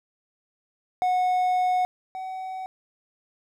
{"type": "tone pair in turn", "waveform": "triangle", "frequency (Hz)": [732, 753], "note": ["F#5", "F#5"], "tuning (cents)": [-19, 30], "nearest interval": "unison", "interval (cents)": 49, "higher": "second", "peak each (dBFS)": [-18, -29], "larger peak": "first", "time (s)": [[1.02, 1.85], [2.15, 2.66]], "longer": "first", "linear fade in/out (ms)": 0, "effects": []}